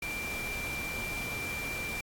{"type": "tone in noise", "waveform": "sine", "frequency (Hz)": 2361, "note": "D7", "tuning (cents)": 9, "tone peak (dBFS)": -35, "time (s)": [0.02, 2.01], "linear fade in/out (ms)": 5, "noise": "pink", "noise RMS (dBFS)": -40, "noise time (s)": [0.02, 2.01], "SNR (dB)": 2, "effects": ["AAC 64 kbps"]}